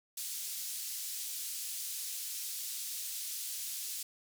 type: band-pass noise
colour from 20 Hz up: white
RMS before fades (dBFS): -40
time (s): 0.17-4.03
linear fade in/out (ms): 5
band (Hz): 4200 to 14000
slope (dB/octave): 12
effects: none